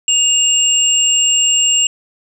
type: tone pair together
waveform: sine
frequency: 2825 / 7566 Hz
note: F7 / A#8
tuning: +19 / +25 cents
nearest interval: octave + perfect fourth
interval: 1706 cents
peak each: -13 dBFS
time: 0.08-1.87 s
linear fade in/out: 2 ms
effects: none